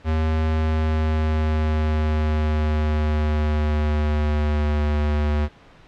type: tone with pitch glide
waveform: square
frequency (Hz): 78.9 to 74.47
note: D#2 to D2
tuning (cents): +25 to +25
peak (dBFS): -19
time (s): 0.04-5.49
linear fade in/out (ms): 50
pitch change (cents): -100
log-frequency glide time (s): 0.45-4.82
effects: pink hiss -49 dBFS RMS until 5.87 s + low-pass 3000 Hz 12 dB/octave